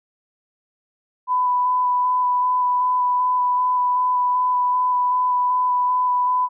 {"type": "tone with vibrato", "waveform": "sine", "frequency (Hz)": 996, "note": "B5", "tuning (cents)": 14, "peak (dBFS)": -16, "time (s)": [1.27, 6.49], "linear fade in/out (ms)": 50, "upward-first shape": "square", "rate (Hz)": 2.6, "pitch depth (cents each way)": 9, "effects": []}